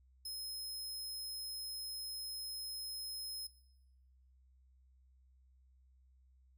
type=tone; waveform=sawtooth; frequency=5140 Hz; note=E8; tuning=45 cents flat; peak=-39 dBFS; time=0.25-3.47 s; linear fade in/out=5 ms; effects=noise-tail reverb RT60 1.0 s tail -20 dB re dry + added 64 Hz sine -64 dBFS peak until 6.57 s